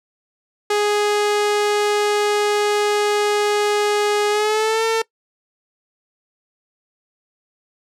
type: tone with pitch glide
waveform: sawtooth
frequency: 415.3 to 450.3 Hz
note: G#4 to A4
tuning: 0 to +40 cents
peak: -12 dBFS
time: 0.7-5.02 s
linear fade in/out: 5 ms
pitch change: +140 cents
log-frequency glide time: 4.3-4.84 s
effects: noise-tail reverb RT60 0.1 s tail -22 dB re dry + low-pass 9000 Hz 12 dB/octave